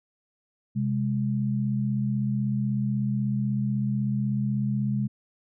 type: tone pair together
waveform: sine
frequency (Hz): 129.7 / 205.9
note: C3 / G#3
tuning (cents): -15 / -15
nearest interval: minor sixth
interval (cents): 800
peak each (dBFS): -26 / -26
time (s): 0.75-5.08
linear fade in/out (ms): 20
effects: none